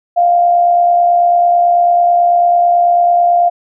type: tone with amplitude modulation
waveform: sine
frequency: 698.5 Hz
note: F5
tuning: in tune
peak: -5 dBFS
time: 0.16-3.5 s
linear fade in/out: 20 ms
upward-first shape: sine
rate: 69.1 Hz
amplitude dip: 40%
effects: none